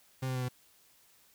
40% pulse tone with pitch steps, 130.81 / 129.01 / 127.23 / 125.48 Hz, C3 / C3 / C3 / B2, 0 / -24 / -48 / +28 cents, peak -31 dBFS, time 0.22-0.488 s, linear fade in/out 10 ms, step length 67 ms, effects white hiss -64 dBFS RMS until 1.34 s

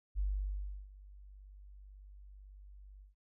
sine tone with ADSR envelope, 49.03 Hz, G1, 1 cent sharp, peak -30 dBFS, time 0.15-3.15 s, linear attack 39 ms, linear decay 690 ms, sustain -21 dB, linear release 140 ms, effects none

